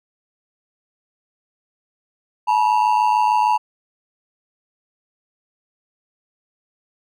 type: ring-modulated tone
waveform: triangle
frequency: 913 Hz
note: A#5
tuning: 36 cents flat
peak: -9 dBFS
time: 2.47-3.58 s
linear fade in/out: 20 ms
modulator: 53.3 Hz
effects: none